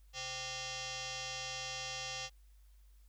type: tone with frequency modulation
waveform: sine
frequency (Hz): 1174.7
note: D6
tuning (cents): 0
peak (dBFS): -39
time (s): 0.13-2.3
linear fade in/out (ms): 50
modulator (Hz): 652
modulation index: 7.9
effects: added 50 Hz sine -58 dBFS peak until 3.08 s + white hiss -75 dBFS RMS until 3.08 s